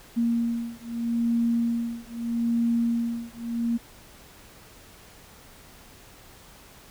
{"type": "beating tone pair", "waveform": "sine", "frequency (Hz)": [233.1, 233.89], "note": ["A#3", "A#3"], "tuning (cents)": [0, 6], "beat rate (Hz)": 0.79, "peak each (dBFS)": -26, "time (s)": [0.16, 3.78], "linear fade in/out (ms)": 20, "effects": ["pink hiss -50 dBFS RMS until 6.9 s"]}